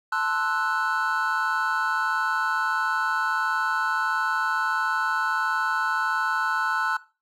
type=chord; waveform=triangle; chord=F# half-diminished seventh; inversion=first; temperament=equal; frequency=880 / 1046.5 / 1318.5 / 1480 Hz; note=A5 / C6 / E6 / F#6; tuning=0 / 0 / 0 / 0 cents; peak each=-28 / -29 / -26 / -24 dBFS; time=0.12-6.97 s; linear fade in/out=5 ms; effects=noise-tail reverb RT60 0.3 s tail -18 dB re dry